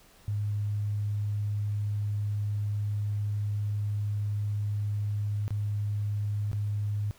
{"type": "tone with dropouts", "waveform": "sine", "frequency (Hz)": 103.6, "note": "G#2", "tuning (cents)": -4, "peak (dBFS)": -27, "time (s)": [0.28, 7.11], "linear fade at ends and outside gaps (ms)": 0, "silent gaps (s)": [[5.48, 5.506], [6.515, 6.531]], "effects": ["pink hiss -58 dBFS RMS until 7.18 s"]}